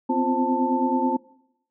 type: tone cluster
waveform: sine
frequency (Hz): 252.7 / 262 / 347.9 / 525 / 885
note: B3 / C4 / F4 / C5 / A5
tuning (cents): +40 / +2 / -7 / +6 / +10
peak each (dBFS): -25 / -25 / -29 / -31 / -24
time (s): 0.09-1.17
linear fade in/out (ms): 10
effects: noise-tail reverb RT60 0.8 s tail -22 dB re dry